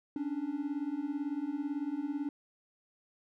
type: beating tone pair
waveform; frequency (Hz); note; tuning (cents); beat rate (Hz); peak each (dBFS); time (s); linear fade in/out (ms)
triangle; 277.2 / 295.2; C#4 / D4; 0 / +9; 18; -35 / -33; 0.16-2.29; 2
effects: none